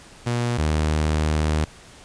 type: tone pair in turn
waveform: sawtooth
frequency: 120 / 77.03 Hz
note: B2 / D#2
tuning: -49 / -17 cents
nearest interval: minor sixth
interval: 768 cents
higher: first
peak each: -17 / -15 dBFS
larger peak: second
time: 0.26-0.58 / 0.58-1.65 s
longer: second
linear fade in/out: 10 ms
effects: pink hiss -46 dBFS RMS until 2.04 s + resampled to 22050 Hz